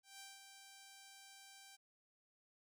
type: tone with ADSR envelope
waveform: 5% pulse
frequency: 784 Hz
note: G5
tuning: in tune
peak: -40 dBFS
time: 0.03-1.77 s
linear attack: 170 ms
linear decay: 190 ms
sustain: -6 dB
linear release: 22 ms
effects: none